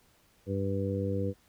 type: harmonic tone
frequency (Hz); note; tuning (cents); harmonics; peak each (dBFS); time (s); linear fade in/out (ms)
98; G2; 0; 1 / 2 / 3 / 4 / 5; -32 / -35 / -37 / -39 / -34; 0.46-1.34; 50
effects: pink hiss -65 dBFS RMS until 1.48 s